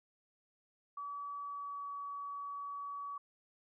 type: tone with pitch glide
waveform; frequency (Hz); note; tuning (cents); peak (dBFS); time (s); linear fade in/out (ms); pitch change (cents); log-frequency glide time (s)
sine; 1144 to 1136.1; D6 to C#6; -46 to +42; -40; 0.97-3.18; 5; -12; 1.4-1.91
effects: none